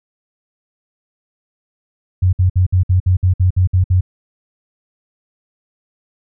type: tone bursts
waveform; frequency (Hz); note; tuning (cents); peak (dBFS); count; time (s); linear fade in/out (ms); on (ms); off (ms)
sine; 91.8; F#2; -13; -9; 11; 2.22-4.01; 10; 110; 58
effects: none